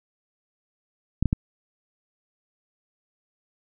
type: clicks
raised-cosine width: 5 ms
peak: -8 dBFS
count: 3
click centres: 1.226 / 1.257 / 1.329 s
effects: none